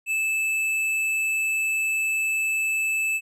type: tone with hard clipping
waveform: sine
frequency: 2625 Hz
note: E7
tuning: 8 cents flat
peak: -23 dBFS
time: 0.06-3.21 s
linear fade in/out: 50 ms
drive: 14 dB
effects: low-pass 12000 Hz 12 dB/octave